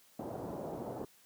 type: low-pass noise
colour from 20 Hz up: white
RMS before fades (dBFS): -41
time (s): 0.19-1.05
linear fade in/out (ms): 5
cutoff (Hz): 720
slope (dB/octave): 24
effects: white hiss -64 dBFS RMS until 1.25 s + high-pass 100 Hz 12 dB/octave